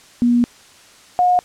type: tone pair in turn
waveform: sine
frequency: 240.4 / 720.4 Hz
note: B3 / F#5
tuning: -46 / -46 cents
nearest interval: octave + perfect fifth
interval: 1900 cents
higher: second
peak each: -11 dBFS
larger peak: neither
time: 0.22-0.44 / 1.19-1.39 s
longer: first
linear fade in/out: 0 ms
effects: white hiss -46 dBFS RMS until 1.44 s + low-pass 8000 Hz 12 dB/octave